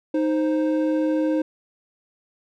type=tone pair together; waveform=triangle; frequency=311.2 / 523.3 Hz; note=D#4 / C5; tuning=0 / 0 cents; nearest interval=major sixth; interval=900 cents; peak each=-18 / -23 dBFS; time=0.14-1.42 s; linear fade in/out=5 ms; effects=none